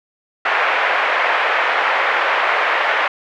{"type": "band-pass noise", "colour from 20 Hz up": "white", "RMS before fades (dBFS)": -17, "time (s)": [0.45, 3.08], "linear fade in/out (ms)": 5, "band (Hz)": [520, 2200], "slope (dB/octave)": 24, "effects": []}